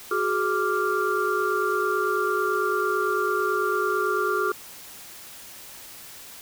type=tone cluster; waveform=sine; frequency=371.1 / 420.1 / 1175 / 1395 Hz; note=F#4 / G#4 / D6 / F6; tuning=+5 / +20 / +1 / -2 cents; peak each=-27 dBFS; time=0.11-4.52 s; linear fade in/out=5 ms; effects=white hiss -43 dBFS RMS until 6.41 s